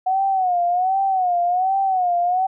sine tone with vibrato, 738 Hz, F#5, 5 cents flat, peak -16 dBFS, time 0.06-2.47 s, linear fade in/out 10 ms, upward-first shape sine, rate 1.3 Hz, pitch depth 100 cents each way, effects none

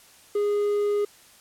triangle tone with quantisation, 412.1 Hz, G#4, 13 cents flat, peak -19 dBFS, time 0.35-1.05 s, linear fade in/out 5 ms, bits 8, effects white hiss -53 dBFS RMS until 1.4 s + low-pass 12000 Hz 12 dB/octave

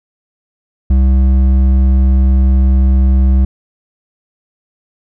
triangle tone with hard clipping, 65.4 Hz, C2, in tune, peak -8 dBFS, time 0.9-3.45 s, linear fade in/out 5 ms, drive 11 dB, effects none

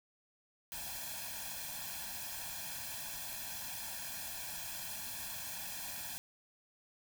white noise with comb filter, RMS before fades -43 dBFS, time 0.72-6.18 s, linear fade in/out 0 ms, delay 1.2 ms, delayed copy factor +0.95, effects none

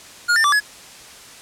square tone with pitch steps, 1428 / 1794 / 1164 / 1689 Hz, F6 / A6 / D6 / G#6, +38 / +33 / -16 / +29 cents, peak -14 dBFS, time 0.28-0.604 s, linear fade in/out 20 ms, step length 81 ms, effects white hiss -41 dBFS RMS until 1.41 s + low-pass 9000 Hz 12 dB/octave

